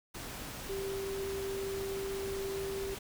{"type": "tone in noise", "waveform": "sine", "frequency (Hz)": 390.7, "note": "G4", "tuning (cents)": -6, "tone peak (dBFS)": -35, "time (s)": [0.69, 2.95], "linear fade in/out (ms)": 10, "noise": "pink", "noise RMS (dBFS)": -43, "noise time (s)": [0.14, 2.99], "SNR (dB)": 5, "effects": []}